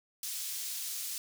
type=high-pass noise; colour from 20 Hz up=pink; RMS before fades=-38 dBFS; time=0.23-1.18 s; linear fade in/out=2 ms; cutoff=5100 Hz; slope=12 dB/octave; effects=none